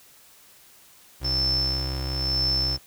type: tone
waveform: 30% pulse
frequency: 65.5 Hz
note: C2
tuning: 2 cents sharp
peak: -25 dBFS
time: 1.2-2.79 s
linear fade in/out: 50 ms
type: tone with tremolo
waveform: sine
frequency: 5300 Hz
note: E8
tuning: 9 cents sharp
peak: -21 dBFS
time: 1.24-2.77 s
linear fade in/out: 10 ms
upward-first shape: sine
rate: 1 Hz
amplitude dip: 80%
effects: white hiss -53 dBFS RMS until 2.86 s